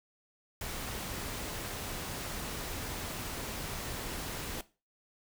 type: noise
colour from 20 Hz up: pink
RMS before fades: -39 dBFS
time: 0.61-4.61 s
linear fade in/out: 2 ms
effects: noise-tail reverb RT60 0.3 s tail -17 dB re dry